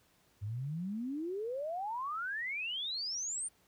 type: exponential sweep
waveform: sine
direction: up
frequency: 96.9 to 9220 Hz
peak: -35 dBFS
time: 0.41-3.49 s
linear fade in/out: 20 ms
effects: pink hiss -69 dBFS RMS until 3.67 s + high-pass 60 Hz 12 dB/octave